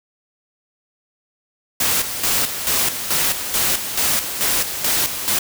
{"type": "noise with tremolo", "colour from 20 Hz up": "white", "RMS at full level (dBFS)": -18, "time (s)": [1.8, 5.39], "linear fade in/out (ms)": 5, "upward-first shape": "square", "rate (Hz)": 2.3, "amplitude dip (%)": 60, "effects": []}